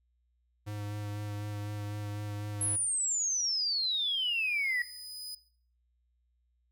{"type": "tone with vibrato", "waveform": "square", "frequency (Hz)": 103.83, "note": "G#2", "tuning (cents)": 0, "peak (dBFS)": -37, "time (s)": [0.66, 2.77], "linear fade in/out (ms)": 20, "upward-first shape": "sine", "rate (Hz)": 4, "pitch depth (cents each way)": 16}
{"type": "tone with exponential growth", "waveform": "sawtooth", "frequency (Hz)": 4991, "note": "D#8", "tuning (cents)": 5, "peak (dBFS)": -36, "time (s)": [2.45, 5.35], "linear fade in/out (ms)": 5, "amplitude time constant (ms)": 630}
{"type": "exponential sweep", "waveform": "sine", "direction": "down", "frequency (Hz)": [10960, 1904], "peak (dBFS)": -28, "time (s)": [2.61, 4.82], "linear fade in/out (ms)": 2}
{"effects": ["noise-tail reverb RT60 0.5 s tail -17 dB re dry", "added 60 Hz sine -70 dBFS peak until 6.71 s"]}